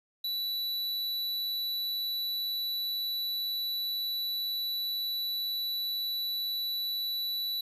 square tone, 3951 Hz, B7, in tune, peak -31 dBFS, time 0.24-7.61 s, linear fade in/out 5 ms, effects resampled to 32000 Hz + 10-bit

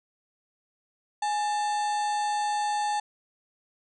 harmonic tone with a mistuned harmonic, 890 Hz, A5, 20 cents sharp, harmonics 1 / 2 / 3 / 4 / 5 / 7 / 8 / 9 / 10, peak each -25 / -38 / -46 / -43 / -42 / -46 / -49 / -48 / -50 dBFS, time 1.22-3 s, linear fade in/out 5 ms, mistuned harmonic 1, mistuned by -110 cents, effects none

